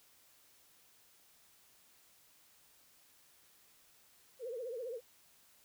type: tone with vibrato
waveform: sine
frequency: 484.4 Hz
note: B4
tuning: 34 cents flat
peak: -39 dBFS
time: 4.39-5.01 s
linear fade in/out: 50 ms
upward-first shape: triangle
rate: 15 Hz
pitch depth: 170 cents each way
effects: white hiss -66 dBFS RMS until 5.64 s